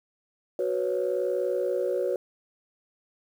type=chord; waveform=sine; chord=F# suspended fourth; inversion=none; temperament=equal; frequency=370 / 493.9 / 554.4 Hz; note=F#4 / B4 / C#5; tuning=0 / 0 / 0 cents; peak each=-28 dBFS; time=0.59-2.16 s; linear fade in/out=2 ms; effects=tanh soft clip ceiling -17 dBFS + 9-bit